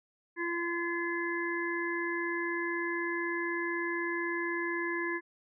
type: harmonic tone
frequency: 342 Hz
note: F4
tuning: 36 cents flat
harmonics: 1 / 3 / 5 / 6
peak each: -34 / -39 / -35 / -39 dBFS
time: 0.36-5.21 s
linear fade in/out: 50 ms
effects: none